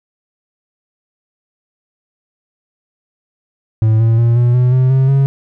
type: tone with pitch steps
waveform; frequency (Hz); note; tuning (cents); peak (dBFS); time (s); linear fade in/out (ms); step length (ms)
triangle; 110.1 / 113.59 / 117.19 / 120.9 / 124.73 / 128.68 / 132.76 / 136.97; A2 / A#2 / A#2 / B2 / B2 / C3 / C3 / C#3; +2 / -44 / +10 / -36 / +18 / -28 / +26 / -20; -6; 3.82-5.26; 0; 180
effects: none